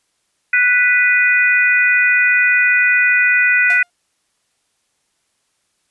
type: harmonic tone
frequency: 493.9 Hz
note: B4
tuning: in tune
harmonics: 3 / 4 / 5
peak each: -14 / -14 / -16 dBFS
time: 0.53-3.83 s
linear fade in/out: 5 ms
type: tone with exponential decay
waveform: sawtooth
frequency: 705 Hz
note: F5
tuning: 16 cents sharp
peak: -21 dBFS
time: 3.7-3.9 s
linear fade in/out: 1 ms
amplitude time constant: 43 ms
effects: white hiss -66 dBFS RMS until 5.9 s + resampled to 24000 Hz